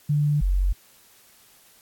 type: tone pair in turn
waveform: sine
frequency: 147.3 / 46.4 Hz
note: D3 / F#1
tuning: +6 / +6 cents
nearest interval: octave + minor sixth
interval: 2000 cents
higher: first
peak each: -18 dBFS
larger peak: neither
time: 0.09-0.41 / 0.41-0.73 s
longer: neither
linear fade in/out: 10 ms
effects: white hiss -55 dBFS RMS until 1.81 s + AAC 64 kbps